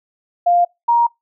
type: tone pair in turn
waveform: sine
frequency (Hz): 700 / 942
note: F5 / A#5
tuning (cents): +4 / +18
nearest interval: perfect fourth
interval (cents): 514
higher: second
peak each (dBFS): -10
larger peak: neither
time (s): 0.46-0.65 / 0.88-1.07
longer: neither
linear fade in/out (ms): 10
effects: noise-tail reverb RT60 0.2 s tail -26 dB re dry